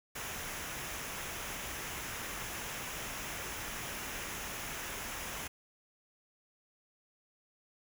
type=noise with comb filter; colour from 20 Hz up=pink; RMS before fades=-41 dBFS; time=0.15-5.48 s; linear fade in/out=10 ms; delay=0.23 ms; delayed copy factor=-0.5; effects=none